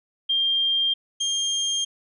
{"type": "tone pair in turn", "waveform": ["sine", "30% pulse"], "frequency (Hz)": [3194, 3207], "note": ["G7", "G7"], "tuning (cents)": [32, 39], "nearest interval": "unison", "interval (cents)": 7, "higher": "second", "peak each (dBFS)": -19, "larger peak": "neither", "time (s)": [[0.29, 0.94], [1.2, 1.85]], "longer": "neither", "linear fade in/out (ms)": 10, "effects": ["resampled to 24000 Hz"]}